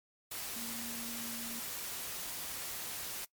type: tone in noise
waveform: sine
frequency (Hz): 233.1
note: A#3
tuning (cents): 0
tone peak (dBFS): -45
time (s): 0.56-1.6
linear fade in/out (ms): 5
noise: white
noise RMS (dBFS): -41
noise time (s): 0.31-3.25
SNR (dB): -7
effects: noise-tail reverb RT60 0.1 s tail -21 dB re dry + MP3 96 kbps